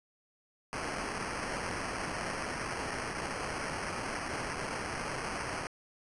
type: noise with sample-and-hold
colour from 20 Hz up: blue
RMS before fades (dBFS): -37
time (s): 0.73-5.67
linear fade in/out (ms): 0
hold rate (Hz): 3675
effects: resampled to 24000 Hz